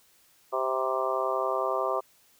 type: harmonic tone with a mistuned harmonic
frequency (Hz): 130.81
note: C3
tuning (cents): 0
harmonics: 3 / 4 / 5 / 6 / 7 / 8 / 9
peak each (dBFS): -33 / -32 / -31 / -37 / -36 / -34 / -32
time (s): 0.52-2.01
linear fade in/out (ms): 20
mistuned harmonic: 7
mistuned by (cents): +49
effects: white hiss -62 dBFS RMS until 2.39 s